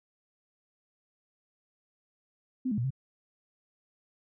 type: tone with pitch steps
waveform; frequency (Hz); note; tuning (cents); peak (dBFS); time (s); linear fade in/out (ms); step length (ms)
sine; 256.6 / 209.6 / 119.9 / 133.3; C4 / G#3 / A#2 / C3; -34 / +16 / +49 / +33; -27; 2.65-2.906; 10; 64
effects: none